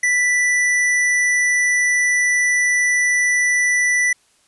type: tone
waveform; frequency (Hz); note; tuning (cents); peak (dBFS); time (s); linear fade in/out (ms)
square; 1975.5; B6; 0; -15; 0.03-4.13; 5
effects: white hiss -58 dBFS RMS until 4.47 s + resampled to 24000 Hz